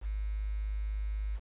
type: tone with quantisation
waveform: sine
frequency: 51.9 Hz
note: G#1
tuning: in tune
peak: -31 dBFS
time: 0.01-1.4 s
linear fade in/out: 50 ms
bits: 9
effects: resampled to 8000 Hz